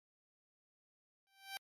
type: tone with exponential growth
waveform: 10% pulse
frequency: 781 Hz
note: G5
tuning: 7 cents flat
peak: -31 dBFS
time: 1.27-1.57 s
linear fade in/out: 0 ms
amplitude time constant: 64 ms
effects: MP3 64 kbps